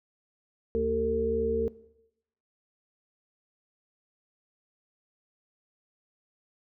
harmonic tone with a mistuned harmonic, 75.4 Hz, D2, 46 cents sharp, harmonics 1 / 3 / 5 / 6, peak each -35 / -33 / -35 / -25 dBFS, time 0.75-1.68 s, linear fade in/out 0 ms, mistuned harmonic 5, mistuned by +56 cents, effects noise-tail reverb RT60 0.8 s tail -18 dB re dry

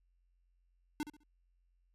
square tone with echo, 299.3 Hz, D4, 33 cents sharp, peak -35 dBFS, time 1-1.03 s, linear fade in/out 0 ms, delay 68 ms, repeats 3, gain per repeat -11 dB, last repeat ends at 1.234 s, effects added 44 Hz sine -70 dBFS peak until 1.94 s + resampled to 32000 Hz

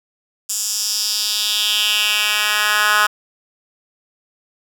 10% pulse tone with high-pass filter sweep, 210 Hz, G#3, 19 cents sharp, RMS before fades -18 dBFS, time 0.49-3.07 s, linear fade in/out 10 ms, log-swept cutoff 7000 to 1400 Hz, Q 2.7, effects none

